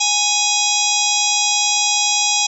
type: harmonic tone with a mistuned harmonic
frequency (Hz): 830.6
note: G#5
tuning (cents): 0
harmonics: 1 / 3 / 4 / 5 / 6 / 7 / 8 / 9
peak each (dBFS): -23 / -23 / -22 / -24 / -24 / -21 / -23 / -23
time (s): 0-2.47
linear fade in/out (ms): 10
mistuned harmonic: 5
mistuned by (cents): -100
effects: none